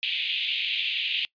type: band-pass noise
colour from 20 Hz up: pink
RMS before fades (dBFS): -28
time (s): 0.03-1.25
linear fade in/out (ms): 0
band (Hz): 2500 to 3600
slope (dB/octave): 48
effects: noise-tail reverb RT60 0.1 s tail -23 dB re dry + resampled to 11025 Hz